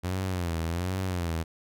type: tone with vibrato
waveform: sawtooth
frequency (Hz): 88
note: F2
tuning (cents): +14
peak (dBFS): -24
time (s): 0.03-1.44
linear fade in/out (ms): 20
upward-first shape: sine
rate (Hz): 1.3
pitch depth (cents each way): 130
effects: none